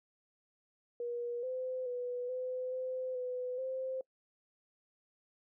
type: tone with pitch steps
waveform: sine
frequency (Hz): 478.7 / 512 / 492.1 / 508 / 513 / 501 / 522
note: A#4 / C5 / B4 / B4 / C5 / B4 / C5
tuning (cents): +46 / -38 / -6 / +49 / -34 / +25 / -4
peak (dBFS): -35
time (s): 1-4.01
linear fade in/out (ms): 2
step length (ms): 430
effects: noise-tail reverb RT60 0.1 s tail -24 dB re dry